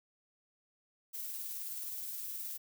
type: noise with tremolo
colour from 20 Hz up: violet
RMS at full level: -40 dBFS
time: 1.13-2.58 s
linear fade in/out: 20 ms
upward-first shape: triangle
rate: 19 Hz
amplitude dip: 30%
effects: none